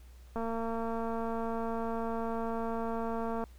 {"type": "click train", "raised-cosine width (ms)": 1, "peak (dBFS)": -23, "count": 703, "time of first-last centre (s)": [0.36, 3.439], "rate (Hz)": 228, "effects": ["added 61 Hz sine -50 dBFS peak until 3.58 s", "pink hiss -64 dBFS RMS until 3.58 s"]}